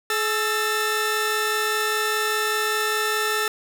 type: tone cluster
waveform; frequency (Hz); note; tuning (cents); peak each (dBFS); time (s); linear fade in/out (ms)
sawtooth; 427 / 1326 / 1788; G#4 / E6 / A6; +48 / +10 / +27; -22; 0.1-3.48; 2
effects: none